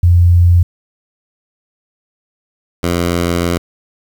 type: tone pair in turn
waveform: sine / 10% pulse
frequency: 87.31 / 86.56 Hz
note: F2 / F2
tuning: 0 / -15 cents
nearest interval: unison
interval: 15 cents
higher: first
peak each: -5 dBFS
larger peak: neither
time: 0.03-0.63 / 2.83-3.58 s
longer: second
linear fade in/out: 5 ms
effects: 7-bit